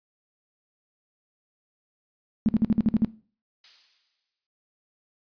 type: tone bursts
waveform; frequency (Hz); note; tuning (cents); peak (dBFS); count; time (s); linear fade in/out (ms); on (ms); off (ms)
sine; 220; A3; 0; -16; 8; 2.46-3.047; 0; 27; 53
type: noise with exponential decay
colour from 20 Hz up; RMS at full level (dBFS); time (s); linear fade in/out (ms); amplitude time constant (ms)
violet; -35; 3.64-4.47; 1; 180
effects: noise-tail reverb RT60 0.4 s tail -19 dB re dry + resampled to 11025 Hz